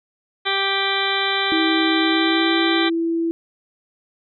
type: harmonic tone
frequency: 392 Hz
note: G4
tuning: in tune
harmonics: 1 / 2 / 3 / 4 / 5 / 6 / 8 / 9 / 10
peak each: -27 / -27 / -27 / -27 / -27 / -27 / -27 / -27 / -27 dBFS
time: 0.45-2.9 s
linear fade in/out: 20 ms
type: tone with pitch glide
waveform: sine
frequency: 323 to 332.3 Hz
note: E4 to E4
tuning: -35 to +14 cents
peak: -18 dBFS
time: 1.52-3.31 s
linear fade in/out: 0 ms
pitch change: +49 cents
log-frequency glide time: 2.03-2.59 s
effects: none